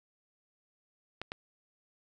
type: clicks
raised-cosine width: 0.3 ms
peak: -21 dBFS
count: 2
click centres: 1.216 / 1.319 s
effects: none